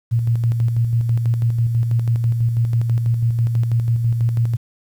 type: tone with tremolo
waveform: sine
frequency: 116.54 Hz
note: A#2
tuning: in tune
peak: -13 dBFS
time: 0.11-4.57 s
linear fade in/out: 20 ms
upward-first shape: square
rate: 6.1 Hz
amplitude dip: 40%
effects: 8-bit